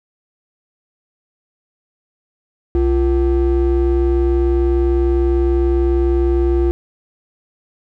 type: ring-modulated tone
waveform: triangle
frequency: 205.4 Hz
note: G#3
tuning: 19 cents flat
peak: -7 dBFS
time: 2.75-6.71 s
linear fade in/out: 0 ms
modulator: 142 Hz
effects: none